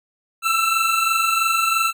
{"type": "tone pair together", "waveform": "25% pulse", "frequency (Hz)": [1318.5, 1341.5], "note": ["E6", "E6"], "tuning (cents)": [0, 30], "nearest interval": "unison", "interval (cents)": 30, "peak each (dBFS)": [-18, -15], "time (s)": [0.42, 1.93], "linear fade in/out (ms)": 50, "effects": []}